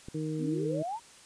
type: click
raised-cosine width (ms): 3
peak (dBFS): -28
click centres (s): 0.085
type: harmonic tone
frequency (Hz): 155.6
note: D#3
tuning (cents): 0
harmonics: 1 / 2 / 3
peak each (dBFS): -34 / -34 / -39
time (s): 0.14-0.83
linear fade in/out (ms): 10
type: exponential sweep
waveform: sine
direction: up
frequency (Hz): 230.4 to 969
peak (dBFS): -32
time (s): 0.38-1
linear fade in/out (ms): 50
effects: white hiss -54 dBFS RMS until 1.25 s + resampled to 22050 Hz